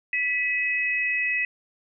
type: tone pair together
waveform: sine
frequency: 1974.1 / 2551 Hz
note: B6 / D#7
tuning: -1 / +43 cents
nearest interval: major third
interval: 444 cents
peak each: -25 dBFS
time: 0.13-1.45 s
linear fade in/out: 2 ms
effects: none